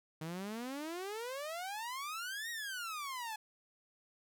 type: exponential two-way sweep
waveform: sawtooth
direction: up then down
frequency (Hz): 154 to 1909 to 843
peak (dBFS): -36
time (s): 0.21-3.36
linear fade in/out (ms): 5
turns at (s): 2.5
effects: none